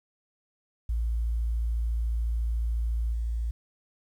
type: tone with level steps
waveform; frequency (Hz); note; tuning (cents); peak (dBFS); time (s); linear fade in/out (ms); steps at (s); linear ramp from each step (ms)
sine; 57; A#1; -38; -24 / -26; 0.89-3.51; 5; 3.12; 20
effects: tanh soft clip ceiling -20 dBFS + 10-bit